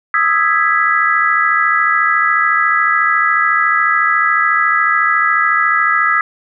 sine chord, E major seventh, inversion third, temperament equal, 1244.5 / 1318.5 / 1661.2 / 1975.5 Hz, D#6 / E6 / G#6 / B6, 0 / 0 / 0 / 0 cents, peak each -16 dBFS, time 0.14-6.21 s, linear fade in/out 2 ms, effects none

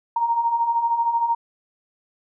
sine beating tone pair, 921 / 934 Hz, A#5 / A#5, -21 / +3 cents, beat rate 13 Hz, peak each -26 / -19 dBFS, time 0.16-1.35 s, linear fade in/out 5 ms, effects none

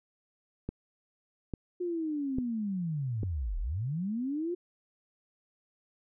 click train, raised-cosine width 3 ms, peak -21 dBFS, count 4, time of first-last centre 0.69-3.232 s, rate 1.18 Hz
sine linear two-way sweep, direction down then up, 361.7 to 34.65 to 361.7 Hz, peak -30 dBFS, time 1.8-4.55 s, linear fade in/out 10 ms, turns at 3.59 s
effects none

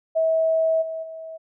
sine tone with level steps, 646 Hz, E5, 35 cents flat, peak -17 / -27 / -33 dBFS, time 0.15-1.38 s, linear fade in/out 20 ms, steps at 0.81 / 1.02 s, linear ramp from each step 20 ms, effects none

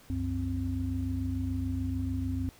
sine tone cluster, 66.5 / 93.3 / 261.6 Hz, C2 / F#2 / C4, +29 / +15 / 0 cents, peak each -36 / -32 / -33 dBFS, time 0.1-2.49 s, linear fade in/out 0 ms, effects pink hiss -57 dBFS RMS until 2.59 s

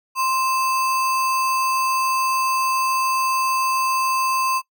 sine tone with sample-and-hold, 1046.5 Hz, C6, in tune, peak -18 dBFS, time 0.15-4.62 s, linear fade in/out 50 ms, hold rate 3675 Hz, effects noise-tail reverb RT60 0.1 s tail -19 dB re dry

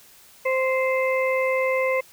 harmonic tone, 522 Hz, C5, 4 cents flat, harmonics 1 / 2 / 4 / 5, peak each -21 / -29 / -26 / -36 dBFS, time 0.45-2.01 s, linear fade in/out 10 ms, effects white hiss -51 dBFS RMS until 2.12 s

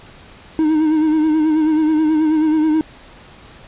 triangle tone with vibrato, 311.1 Hz, D#4, in tune, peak -10 dBFS, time 0.59-2.81 s, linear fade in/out 0 ms, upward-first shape sine, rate 9.3 Hz, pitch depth 45 cents each way, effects pink hiss -42 dBFS RMS until 3.67 s + resampled to 8000 Hz

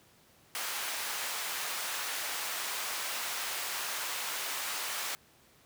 pink high-pass noise, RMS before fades -36 dBFS, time 0.55-5.15 s, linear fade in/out 0 ms, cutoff 980 Hz, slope 12 dB/octave, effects pink hiss -62 dBFS RMS until 5.65 s + high-pass 80 Hz 12 dB/octave

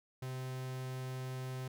45% pulse tone, 129.4 Hz, C3, 19 cents flat, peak -39 dBFS, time 0.22-1.68 s, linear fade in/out 5 ms, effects none

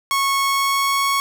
sawtooth tone with pitch glide, 1100 to 1106.4 Hz, C#6 to C#6, -14 to -4 cents, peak -13 dBFS, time 0.11-1.2 s, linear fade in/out 0 ms, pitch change +10 cents, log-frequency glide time 0.39-1.04 s, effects none

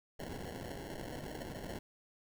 white noise with sample-and-hold, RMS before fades -44 dBFS, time 0.19-1.79 s, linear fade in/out 5 ms, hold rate 1225 Hz, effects none

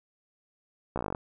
slowing click train, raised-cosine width 1 ms, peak -17 dBFS, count 11, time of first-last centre 0.96-1.149 s, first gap 15 ms, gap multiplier 1.05, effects none

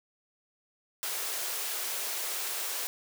white high-pass noise, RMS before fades -34 dBFS, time 1.03-2.87 s, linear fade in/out 0 ms, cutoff 350 Hz, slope 48 dB/octave, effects none

